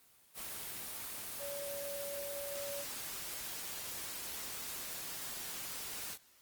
sine tone in noise, 568 Hz, C#5, 42 cents sharp, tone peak -41 dBFS, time 1.38-2.85 s, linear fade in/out 50 ms, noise white, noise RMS -43 dBFS, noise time 0.34-6.18 s, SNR -1 dB, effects white hiss -65 dBFS RMS until 6.41 s + Opus 24 kbps

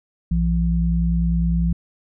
sine tone pair together, 60 / 169.71 Hz, B1 / F3, -49 / -49 cents, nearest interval octave + tritone, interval 1800 cents, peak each -19 dBFS, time 0.31-1.73 s, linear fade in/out 5 ms, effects none

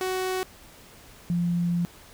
sawtooth / sine tone pair in turn, 372.8 / 173.22 Hz, F#4 / F3, +13 / -14 cents, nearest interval octave + minor second, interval 1327 cents, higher first, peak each -22 dBFS, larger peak neither, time 0.01-0.43 / 1.3-1.85 s, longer second, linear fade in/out 0 ms, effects pink hiss -50 dBFS RMS until 2.13 s

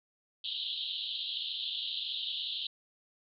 pink band-pass noise, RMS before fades -37 dBFS, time 0.44-2.67 s, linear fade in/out 5 ms, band 3000 to 4100 Hz, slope 96 dB/octave, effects none

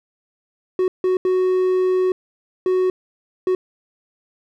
triangle tone bursts at uneven times, 370 Hz, F#4, in tune, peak -13 dBFS, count 5, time 0.79-0.88 / 1.04-1.17 / 1.25-2.12 / 2.66-2.9 / 3.47-3.55 s, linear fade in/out 2 ms, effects none

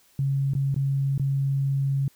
sine tone with dropouts, 137.5 Hz, C#3, 14 cents flat, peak -21 dBFS, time 0.19-2.08 s, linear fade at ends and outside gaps 2 ms, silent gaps 0.536-0.551 / 0.744-0.762 / 1.179-1.196 s, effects white hiss -60 dBFS RMS until 2.15 s

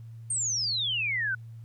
sine exponential sweep, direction down, 8870 to 1464 Hz, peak -26 dBFS, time 0.3-1.35 s, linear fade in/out 5 ms, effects added 114 Hz sine -41 dBFS peak until 1.64 s + pink hiss -69 dBFS RMS until 1.64 s

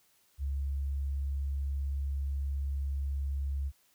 sine tone, 69.3 Hz, C#2, in tune, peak -30 dBFS, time 0.38-3.72 s, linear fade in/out 50 ms, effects white hiss -68 dBFS RMS until 3.94 s

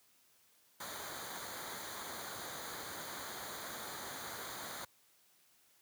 pink noise with comb filter, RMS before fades -45 dBFS, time 0.8-4.85 s, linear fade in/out 5 ms, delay 0.37 ms, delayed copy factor -0.75, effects white hiss -69 dBFS RMS until 5.81 s + high-pass 80 Hz 12 dB/octave

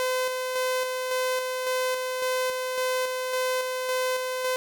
sawtooth tone with tremolo, 511 Hz, C5, 41 cents flat, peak -20 dBFS, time 0-4.56 s, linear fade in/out 0 ms, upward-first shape square, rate 1.8 Hz, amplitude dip 35%, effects none

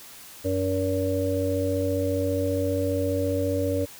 harmonic tone, 94.8 Hz, F#2, 43 cents sharp, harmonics 1 / 3 / 5 / 6, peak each -28 / -28 / -28 / -28 dBFS, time 0.44-3.86 s, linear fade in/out 20 ms, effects white hiss -45 dBFS RMS until 3.99 s

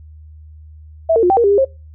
sine tone with pitch steps, 654 / 454.7 / 356.6 / 777 / 470.2 / 401 / 404.5 / 536 Hz, E5 / A#4 / F4 / G5 / A#4 / G4 / G#4 / C5, -14 / -43 / +36 / -16 / +15 / +39 / -46 / +42 cents, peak -9 dBFS, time 1.09-1.65 s, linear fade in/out 10 ms, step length 70 ms, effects noise-tail reverb RT60 0.3 s tail -26 dB re dry + added 77 Hz sine -36 dBFS peak until 1.94 s

